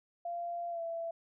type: tone with pitch glide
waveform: sine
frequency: 690 to 668 Hz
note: F5 to E5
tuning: -21 to +23 cents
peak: -35 dBFS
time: 0.25-1.11 s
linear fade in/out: 5 ms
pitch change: -56 cents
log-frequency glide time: 0.7-0.81 s
effects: none